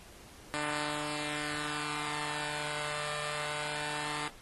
5% pulse tone pair together, 149.1 / 298 Hz, D3 / D4, +27 / +25 cents, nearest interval octave, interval 1198 cents, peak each -26 dBFS, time 0.54-4.28 s, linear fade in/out 0 ms, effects pink hiss -54 dBFS RMS until 4.41 s + AAC 32 kbps

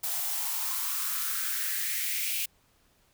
blue noise with high-pass filter sweep, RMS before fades -31 dBFS, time 0.03-2.46 s, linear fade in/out 10 ms, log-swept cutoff 670 to 2600 Hz, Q 4.2, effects pink hiss -66 dBFS RMS until 3.13 s

